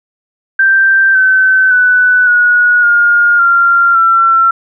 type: tone with pitch steps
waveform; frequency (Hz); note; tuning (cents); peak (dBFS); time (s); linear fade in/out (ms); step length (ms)
sine; 1568 / 1529.5 / 1492 / 1455.4 / 1419.7 / 1384.9 / 1350.9; G6 / G6 / F#6 / F#6 / F6 / F6 / E6; 0 / -43 / +14 / -29 / +28 / -15 / +42; -5; 0.59-4.51; 5; 560
effects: none